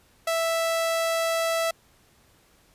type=tone; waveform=sawtooth; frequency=659.3 Hz; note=E5; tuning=in tune; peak=-19 dBFS; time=0.27-1.71 s; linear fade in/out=5 ms; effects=pink hiss -60 dBFS RMS until 2.74 s + resampled to 32000 Hz